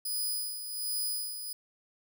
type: tone with tremolo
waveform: 5% pulse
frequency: 4978 Hz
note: D#8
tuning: in tune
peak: -23 dBFS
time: 0.05-1.53 s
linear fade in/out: 5 ms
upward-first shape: sine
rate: 1.3 Hz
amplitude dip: 60%
effects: none